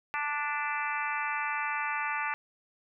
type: harmonic tone with a mistuned harmonic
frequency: 293.6 Hz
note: D4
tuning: in tune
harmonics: 3 / 4 / 5 / 6 / 7 / 8 / 9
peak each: -35 / -36 / -37 / -38 / -38 / -39 / -40 dBFS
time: 0.14-2.34 s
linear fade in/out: 0 ms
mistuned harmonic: 7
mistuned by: -20 cents
effects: none